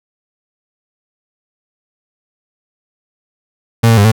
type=tone with pitch steps; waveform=35% pulse; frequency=115 / 113.7 / 101.3 / 110.7 Hz; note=A#2 / A#2 / G#2 / A2; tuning=-23 / -43 / -43 / +11 cents; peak=-4 dBFS; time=3.83-4.118 s; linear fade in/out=10 ms; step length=72 ms; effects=none